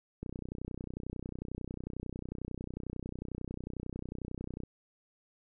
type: click train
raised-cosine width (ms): 3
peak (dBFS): -26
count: 138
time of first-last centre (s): 0.23-4.635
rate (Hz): 31.1
effects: none